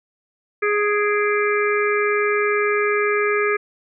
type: harmonic tone with a mistuned harmonic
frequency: 415.3 Hz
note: G#4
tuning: in tune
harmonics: 1 / 3 / 4 / 5 / 6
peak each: -19 / -24 / -25 / -26 / -27 dBFS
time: 0.62-3.57 s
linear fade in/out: 10 ms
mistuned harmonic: 6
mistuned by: -97 cents
effects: none